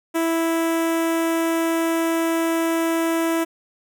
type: tone with notch filter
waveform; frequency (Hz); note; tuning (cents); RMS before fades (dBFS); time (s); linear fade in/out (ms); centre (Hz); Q
sawtooth; 329.6; E4; 0; -21; 0.14-3.45; 20; 4400; 1.2
effects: none